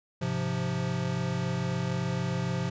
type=chord; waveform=square; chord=F minor; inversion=first; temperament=equal; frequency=103.83 / 130.81 / 174.61 Hz; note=Ab2 / C3 / F3; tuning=0 / 0 / 0 cents; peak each=-37 / -32 / -32 dBFS; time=0.21-2.7 s; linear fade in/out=10 ms; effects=resampled to 16000 Hz